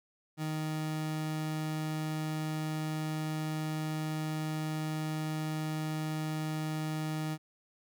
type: tone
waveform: 30% pulse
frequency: 155.5 Hz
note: D#3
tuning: 1 cent flat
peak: -30 dBFS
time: 0.37-7.38 s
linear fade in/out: 50 ms
effects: none

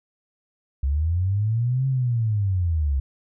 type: linear two-way sweep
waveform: sine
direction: up then down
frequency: 65.3 to 135 to 65.3 Hz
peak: -19 dBFS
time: 0.83-3 s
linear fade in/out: 5 ms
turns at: 1.87 s
effects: none

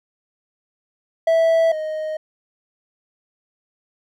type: tone pair in turn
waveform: triangle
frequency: 656 / 622.4 Hz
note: E5 / D#5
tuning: -9 / 0 cents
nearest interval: minor second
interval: 91 cents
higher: first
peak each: -11 / -21 dBFS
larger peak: first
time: 1.27-1.72 / 1.72-2.17 s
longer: neither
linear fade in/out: 5 ms
effects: none

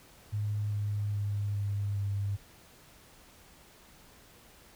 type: tone with pitch steps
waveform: sine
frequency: 104.4 / 103.32 / 102.25 / 101.19 / 100.15 Hz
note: G#2 / G#2 / G#2 / G#2 / G2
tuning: +10 / -8 / -26 / -45 / +38 cents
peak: -29 dBFS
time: 0.32-2.37 s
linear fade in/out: 20 ms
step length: 410 ms
effects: pink hiss -57 dBFS RMS until 4.75 s

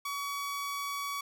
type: tone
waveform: sawtooth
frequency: 1132 Hz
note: C#6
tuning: 36 cents sharp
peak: -30 dBFS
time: 0.05-1.21 s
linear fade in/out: 5 ms
effects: none

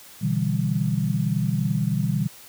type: chord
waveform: sine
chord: E minor seventh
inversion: second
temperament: equal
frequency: 123.47 / 146.83 / 164.81 / 196 Hz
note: B2 / D3 / E3 / G3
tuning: 0 / 0 / 0 / 0 cents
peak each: -26 dBFS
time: 0.21-2.28 s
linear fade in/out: 20 ms
effects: white hiss -46 dBFS RMS until 2.48 s

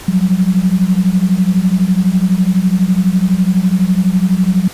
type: beating tone pair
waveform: sine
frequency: 179.7 / 191.7 Hz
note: F3 / G3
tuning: +50 / -38 cents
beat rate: 12 Hz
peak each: -12 dBFS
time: 0.08-4.68 s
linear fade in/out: 5 ms
effects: pink hiss -32 dBFS RMS until 4.73 s + resampled to 32000 Hz

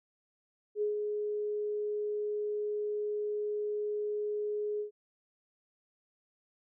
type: tone with ADSR envelope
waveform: sine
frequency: 418.7 Hz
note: G#4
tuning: 14 cents sharp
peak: -27 dBFS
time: 0.75-4.91 s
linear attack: 67 ms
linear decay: 130 ms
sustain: -4 dB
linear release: 110 ms
effects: none

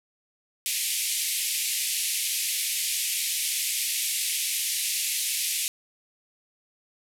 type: band-pass noise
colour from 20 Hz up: white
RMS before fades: -28 dBFS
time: 0.66-5.68 s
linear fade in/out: 0 ms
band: 2100 to 13000 Hz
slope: 48 dB/octave
effects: none

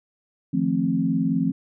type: chord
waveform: sine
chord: F dominant seventh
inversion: third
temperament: equal with one note detuned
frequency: 155.56 / 174.61 / 220 / 264.5 Hz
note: Eb3 / F3 / A3 / C4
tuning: 0 / 0 / 0 / +19 cents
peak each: -29 / -24 / -26 / -23 dBFS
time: 0.53-1.52 s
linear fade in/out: 10 ms
effects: none

